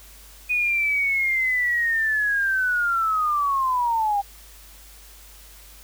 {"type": "linear sweep", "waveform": "sine", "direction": "down", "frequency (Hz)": [2484, 790], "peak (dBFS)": -19, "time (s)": [0.49, 4.22], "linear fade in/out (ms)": 20, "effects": ["added 50 Hz sine -47 dBFS peak until 5.83 s", "white hiss -48 dBFS RMS until 5.83 s"]}